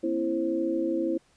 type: tone cluster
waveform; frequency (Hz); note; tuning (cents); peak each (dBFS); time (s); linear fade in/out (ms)
sine; 238.1 / 270.8 / 332.2 / 529; A#3 / C#4 / E4 / C5; +37 / -40 / +13 / +19; -35 / -34 / -26 / -32; 0.03-1.18; 10
effects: pink hiss -64 dBFS RMS until 1.36 s + resampled to 22050 Hz